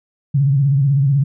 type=tone with vibrato; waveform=sine; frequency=138.59 Hz; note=C#3; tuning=in tune; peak=-11 dBFS; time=0.34-1.24 s; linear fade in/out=10 ms; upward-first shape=sine; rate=16 Hz; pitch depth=97 cents each way; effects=none